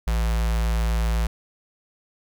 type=tone with notch filter; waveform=square; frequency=56 Hz; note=A1; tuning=31 cents sharp; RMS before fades=-22 dBFS; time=0.07-1.27 s; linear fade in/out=5 ms; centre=310 Hz; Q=1; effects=none